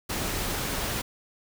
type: noise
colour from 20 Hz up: pink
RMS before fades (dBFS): -30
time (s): 0.09-1.02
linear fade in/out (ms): 10
effects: none